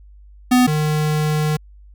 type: tone pair in turn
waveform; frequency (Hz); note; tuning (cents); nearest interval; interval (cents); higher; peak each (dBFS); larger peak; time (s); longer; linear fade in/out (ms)
square; 250 / 152.64; B3 / D#3; +21 / -33; major sixth; 854; first; -11 / -17; first; 0.51-0.67 / 0.67-1.57; second; 10
effects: added 50 Hz sine -41 dBFS peak until 1.94 s